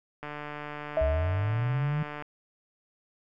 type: click train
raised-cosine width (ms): 0.5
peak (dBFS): -23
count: 296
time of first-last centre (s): 0.23-2.223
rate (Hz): 148
type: tone with exponential decay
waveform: sine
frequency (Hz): 640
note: D#5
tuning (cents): +49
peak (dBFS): -21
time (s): 0.97-1.8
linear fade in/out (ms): 1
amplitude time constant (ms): 180
type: linear sweep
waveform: sine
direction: up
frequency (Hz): 64.9 to 155.7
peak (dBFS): -25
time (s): 1.01-2.03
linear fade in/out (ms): 5
effects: none